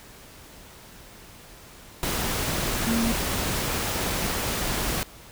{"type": "tone in noise", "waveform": "sine", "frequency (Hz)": 229.7, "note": "A#3", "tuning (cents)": -25, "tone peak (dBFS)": -22, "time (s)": [2.87, 3.12], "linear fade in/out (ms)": 0, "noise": "pink", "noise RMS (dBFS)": -27, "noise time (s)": [2.03, 5.03], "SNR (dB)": 2, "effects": ["pink hiss -47 dBFS RMS until 5.31 s"]}